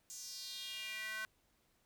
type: tone with high-pass filter sweep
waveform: square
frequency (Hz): 217.2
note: A3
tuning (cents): -22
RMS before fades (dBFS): -45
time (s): 0.1-1.25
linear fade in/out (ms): 0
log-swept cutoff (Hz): 6900 to 1500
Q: 3.6
effects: pink hiss -75 dBFS RMS until 1.85 s